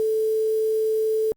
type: tone with quantisation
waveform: sine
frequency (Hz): 437.9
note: A4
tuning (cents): -8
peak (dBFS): -19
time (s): 0-1.32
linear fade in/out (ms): 0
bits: 7
effects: Opus 32 kbps